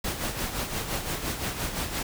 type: noise with tremolo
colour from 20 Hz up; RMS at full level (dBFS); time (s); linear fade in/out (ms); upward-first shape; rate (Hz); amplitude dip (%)
pink; -29; 0.04-2.03; 5; sine; 5.8; 55
effects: none